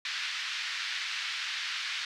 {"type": "band-pass noise", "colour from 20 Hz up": "pink", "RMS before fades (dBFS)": -35, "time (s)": [0.05, 2.05], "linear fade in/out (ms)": 2, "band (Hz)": [1600, 4900], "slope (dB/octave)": 24, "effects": []}